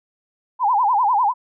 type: tone with vibrato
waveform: sine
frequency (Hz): 906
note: A#5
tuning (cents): -50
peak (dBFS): -14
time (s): 0.59-1.34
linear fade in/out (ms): 50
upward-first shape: sine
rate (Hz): 10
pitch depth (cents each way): 220
effects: none